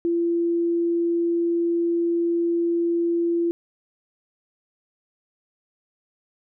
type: tone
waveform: sine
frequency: 340.2 Hz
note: F4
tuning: 45 cents flat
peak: -19 dBFS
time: 0.05-3.51 s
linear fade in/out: 0 ms
effects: none